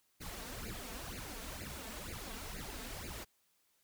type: noise with flanger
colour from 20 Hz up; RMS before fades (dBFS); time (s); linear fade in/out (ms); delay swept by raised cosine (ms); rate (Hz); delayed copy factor
pink; -45; 0.2-3.25; 20; 0.43 to 4.53; 2.1; +0.85
effects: white hiss -75 dBFS RMS until 3.83 s